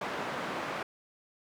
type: band-pass noise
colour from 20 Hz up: white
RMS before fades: -36 dBFS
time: 0.01-0.83 s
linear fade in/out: 5 ms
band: 170 to 1400 Hz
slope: 12 dB/octave
effects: none